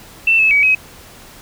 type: tone with pitch steps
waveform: sine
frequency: 2676 / 2601 / 2273 / 2541 Hz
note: E7 / E7 / C#7 / D#7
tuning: +25 / -24 / +43 / +36 cents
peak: -9 dBFS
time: 0.27-0.75 s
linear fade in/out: 5 ms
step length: 120 ms
effects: pink hiss -40 dBFS RMS until 1.41 s